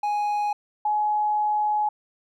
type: tone pair in turn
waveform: triangle / sine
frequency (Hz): 830.6 / 843.2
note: G#5 / G#5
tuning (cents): 0 / +26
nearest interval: unison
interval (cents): 26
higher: second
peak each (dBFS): -20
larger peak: neither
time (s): 0.03-0.53 / 0.85-1.89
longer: second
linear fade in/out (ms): 5
effects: none